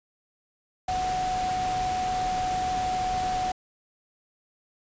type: tone in noise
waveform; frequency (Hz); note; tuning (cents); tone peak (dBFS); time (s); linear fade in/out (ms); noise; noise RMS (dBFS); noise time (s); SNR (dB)
sine; 740; F#5; 0; -25; 0.88-3.52; 5; pink; -35; 0.88-3.52; +7
effects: resampled to 16000 Hz